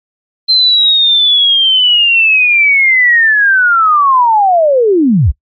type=linear sweep; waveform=sine; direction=down; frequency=4133 to 51 Hz; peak=-5 dBFS; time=0.48-5.32 s; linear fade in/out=20 ms; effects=noise-tail reverb RT60 0.1 s tail -23 dB re dry + MP3 32 kbps